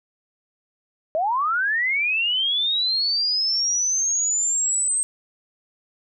sine linear sweep, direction up, 604 to 8372 Hz, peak -19 dBFS, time 1.15-5.03 s, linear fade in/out 0 ms, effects none

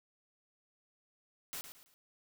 white noise with echo, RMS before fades -42 dBFS, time 1.53-1.61 s, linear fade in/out 0 ms, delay 110 ms, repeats 3, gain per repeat -9 dB, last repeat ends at 1.94 s, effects none

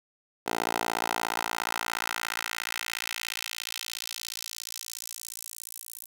10% pulse tone with high-pass filter sweep, 57 Hz, A#1, 38 cents flat, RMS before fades -34 dBFS, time 0.46-6.06 s, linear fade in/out 10 ms, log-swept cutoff 540 to 11000 Hz, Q 1.3, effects 9-bit

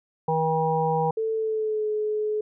harmonic tone, 160 Hz, D#3, 49 cents sharp, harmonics 1 / 3 / 5 / 6, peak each -27 / -25 / -25 / -29 dBFS, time 0.28-1.11 s, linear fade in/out 5 ms
sine tone with pitch glide, 443.5 to 425.9 Hz, A4 to G#4, +14 to +44 cents, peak -23 dBFS, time 1.17-2.41 s, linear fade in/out 5 ms, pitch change -70 cents, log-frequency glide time 1.34-1.88 s
effects none

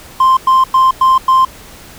triangle tone bursts, 1046.5 Hz, C6, in tune, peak -3 dBFS, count 5, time 0.2-1.45 s, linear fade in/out 5 ms, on 170 ms, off 100 ms, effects tanh soft clip ceiling 0 dBFS + pink hiss -36 dBFS RMS until 1.98 s

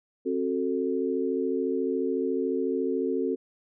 sine chord, F# diminished, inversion second, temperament just, 266.4 / 370 / 444 Hz, C4 / F#4 / A4, +31 / 0 / +16 cents, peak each -29 dBFS, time 0.25-3.36 s, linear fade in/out 20 ms, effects none

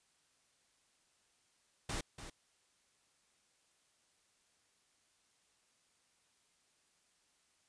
pink noise with echo, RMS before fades -39 dBFS, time 1.89-2.01 s, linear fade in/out 5 ms, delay 290 ms, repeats 1, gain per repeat -10 dB, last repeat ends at 2.3 s, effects white hiss -74 dBFS RMS until 7.68 s + resampled to 22050 Hz

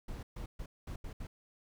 brown noise bursts at uneven times, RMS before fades -42 dBFS, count 6, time 0.08-0.23 / 0.36-0.46 / 0.59-0.66 / 0.87-0.96 / 1.04-1.13 / 1.2-1.27 s, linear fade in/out 5 ms, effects none

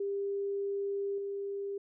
sine tone with level steps, 398.8 Hz, G4, 30 cents sharp, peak -31 / -34 dBFS, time 0-1.78 s, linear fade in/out 5 ms, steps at 1.18 s, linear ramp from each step 2 ms, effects none

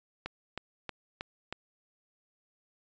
click train, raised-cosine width 0.3 ms, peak -20 dBFS, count 5, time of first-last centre 0.26-1.526 s, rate 3.16 Hz, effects resampled to 16000 Hz

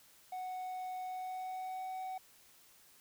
triangle tone with pitch glide, 740 to 750.8 Hz, F#5 to F#5, 0 to +25 cents, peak -37 dBFS, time 0.32-2.18 s, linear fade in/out 5 ms, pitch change +25 cents, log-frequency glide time 1.05-1.89 s, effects white hiss -63 dBFS RMS until 3 s

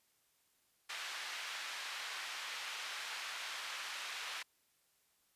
white band-pass noise, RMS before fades -44 dBFS, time 0.89-4.43 s, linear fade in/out 10 ms, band 1100 to 3300 Hz, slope 12 dB/octave, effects white hiss -75 dBFS RMS until 5.35 s + resampled to 32000 Hz

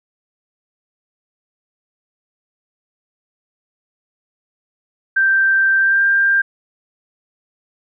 sine tone with pitch glide, 1568 to 1590.8 Hz, G6 to G6, 0 to +25 cents, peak -11 dBFS, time 5.16-6.42 s, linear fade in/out 10 ms, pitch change +25 cents, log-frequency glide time 5.79-6.03 s, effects none

